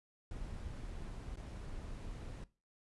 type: noise with dropouts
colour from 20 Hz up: brown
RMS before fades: -45 dBFS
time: 0.31-2.44 s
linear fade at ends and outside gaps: 1 ms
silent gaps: 1.358-1.372 s
effects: noise-tail reverb RT60 0.3 s tail -19 dB re dry + resampled to 24000 Hz